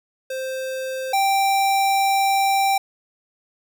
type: tone pair in turn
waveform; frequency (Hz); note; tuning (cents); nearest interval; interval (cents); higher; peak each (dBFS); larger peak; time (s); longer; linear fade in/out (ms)
square; 523.3 / 783.7; C5 / G5; 0 / -1; perfect fifth; 699; second; -26 / -17; second; 0.3-1.13 / 1.13-2.78; second; 5
effects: 9-bit